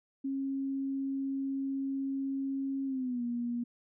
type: tone with pitch glide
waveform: sine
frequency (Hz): 271.6 to 239.2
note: C#4 to A#3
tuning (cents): -35 to +45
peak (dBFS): -31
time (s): 0.24-3.64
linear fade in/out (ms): 10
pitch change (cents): -220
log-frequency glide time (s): 2.86-3.23
effects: none

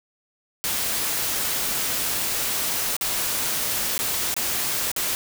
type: noise with dropouts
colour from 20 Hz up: white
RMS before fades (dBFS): -25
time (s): 0.64-5.15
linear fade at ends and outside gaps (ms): 0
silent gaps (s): 2.966-3.011 / 3.979-3.99 / 4.341-4.365 / 4.916-4.963
effects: none

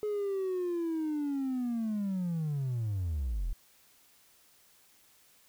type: linear sweep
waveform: triangle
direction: down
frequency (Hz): 425 to 34.14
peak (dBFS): -27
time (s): 0.03-3.53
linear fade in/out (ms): 0
effects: tanh soft clip ceiling -25 dBFS + white hiss -63 dBFS RMS until 5.48 s

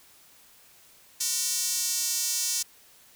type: tone with high-pass filter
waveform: square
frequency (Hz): 207.7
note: G#3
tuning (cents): 0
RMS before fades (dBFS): -28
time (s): 1.2-2.63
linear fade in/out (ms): 10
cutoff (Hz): 6200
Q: 1.7
effects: white hiss -56 dBFS RMS until 3.15 s

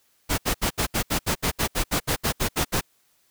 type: noise bursts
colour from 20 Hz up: pink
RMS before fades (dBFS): -23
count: 16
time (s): 0.29-2.812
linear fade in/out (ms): 20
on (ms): 92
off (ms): 70
effects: white hiss -65 dBFS RMS until 3.3 s

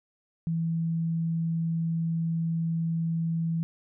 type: tone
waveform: sine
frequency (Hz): 164.81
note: E3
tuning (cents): 0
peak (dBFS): -25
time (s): 0.47-3.63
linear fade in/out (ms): 0
effects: none

